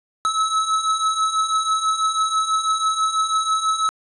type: beating tone pair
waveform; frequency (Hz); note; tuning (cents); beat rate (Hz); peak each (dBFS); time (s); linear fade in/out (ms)
square; 1292 / 1298.1; E6 / E6; -35 / -27; 6.1; -25 / -20; 0.25-3.89; 0
effects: resampled to 24000 Hz + 9-bit